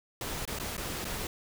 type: noise with dropouts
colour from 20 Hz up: pink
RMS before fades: -36 dBFS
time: 0.21-1.27 s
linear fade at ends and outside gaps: 2 ms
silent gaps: 0.453-0.476 / 0.588-0.598 / 0.768-0.778 / 1.045-1.051 s
effects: none

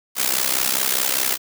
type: noise with amplitude modulation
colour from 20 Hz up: white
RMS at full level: -17 dBFS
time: 0.15-1.38 s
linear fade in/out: 50 ms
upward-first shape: sine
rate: 64.9 Hz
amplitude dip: 85%
effects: high-pass 200 Hz 12 dB/octave

